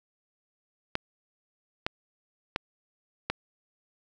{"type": "clicks", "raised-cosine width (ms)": 0.3, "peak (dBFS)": -11, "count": 4, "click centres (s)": [0.954, 1.865, 2.561, 3.3], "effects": []}